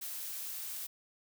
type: noise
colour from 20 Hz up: blue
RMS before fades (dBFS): -41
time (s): 0.01-0.87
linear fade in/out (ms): 10
effects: none